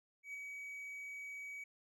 triangle tone with ADSR envelope, 2269 Hz, C#7, 40 cents sharp, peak -40 dBFS, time 0.23-1.64 s, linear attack 110 ms, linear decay 9 ms, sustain -3 dB, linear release 5 ms, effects none

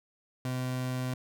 30% pulse tone, 127.5 Hz, C3, 44 cents flat, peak -28 dBFS, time 0.45-1.14 s, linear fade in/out 2 ms, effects none

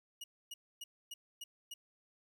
sawtooth tone bursts, 2888 Hz, F#7, 43 cents flat, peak -40 dBFS, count 6, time 0.21-1.74 s, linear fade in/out 5 ms, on 30 ms, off 270 ms, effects 12-bit

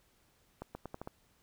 accelerating click train, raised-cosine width 1 ms, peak -27 dBFS, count 6, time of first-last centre 0.62-1.074 s, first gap 130 ms, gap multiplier 0.82, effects pink hiss -70 dBFS RMS until 1.42 s

